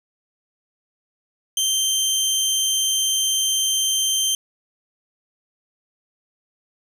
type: tone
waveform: 20% pulse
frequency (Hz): 3136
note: G7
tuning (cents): 0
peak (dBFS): -13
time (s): 1.57-4.35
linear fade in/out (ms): 2
effects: none